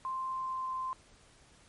sine tone with pitch glide, 1046.5 to 1039.9 Hz, C6 to C6, 0 to -11 cents, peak -33 dBFS, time 0.05-0.93 s, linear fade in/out 0 ms, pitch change -11 cents, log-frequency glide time 0.3-0.71 s, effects pink hiss -61 dBFS RMS until 1.68 s + MP3 48 kbps

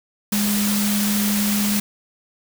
sine tone in noise, 206.1 Hz, G#3, 13 cents flat, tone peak -19 dBFS, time 0.32-1.8 s, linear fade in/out 5 ms, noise white, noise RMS -24 dBFS, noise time 0.32-1.8 s, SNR +2 dB, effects none

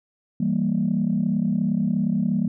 sine chord, E diminished, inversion none, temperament equal, 164.81 / 196 / 233.1 Hz, E3 / G3 / Bb3, 0 / 0 / 0 cents, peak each -25 / -22 / -23 dBFS, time 0.4-2.48 s, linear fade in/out 5 ms, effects tanh soft clip ceiling -12 dBFS

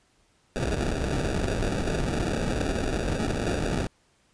pink noise with sample-and-hold, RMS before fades -27 dBFS, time 0.56-3.87 s, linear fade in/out 0 ms, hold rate 1050 Hz, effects pink hiss -65 dBFS RMS until 4.33 s + resampled to 22050 Hz

